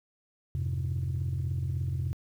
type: chord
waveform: sine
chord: F minor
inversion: none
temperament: equal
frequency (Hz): 87.31 / 103.83 / 130.81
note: F2 / Ab2 / C3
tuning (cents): 0 / 0 / 0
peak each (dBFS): -30 / -35 / -30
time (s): 0.55-2.13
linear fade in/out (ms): 0
effects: tanh soft clip ceiling -24 dBFS + 10-bit